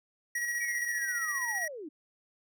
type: tone with tremolo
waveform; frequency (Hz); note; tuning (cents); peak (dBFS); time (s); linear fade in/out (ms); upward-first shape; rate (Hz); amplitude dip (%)
square; 1910; A#6; +42; -30; 0.35-1.68; 5; square; 15; 30
type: linear sweep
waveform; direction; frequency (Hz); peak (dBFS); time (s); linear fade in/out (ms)
sine; down; 2302 to 277.2; -39; 0.6-1.89; 10
effects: none